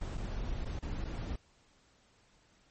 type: noise with dropouts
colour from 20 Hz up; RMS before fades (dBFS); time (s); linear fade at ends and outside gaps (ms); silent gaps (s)
brown; -37; 0.01-1.36; 5; 0.173-0.177 / 0.648-0.654 / 0.791-0.824 / 1.045-1.049
effects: pink hiss -67 dBFS RMS until 2.7 s + MP3 32 kbps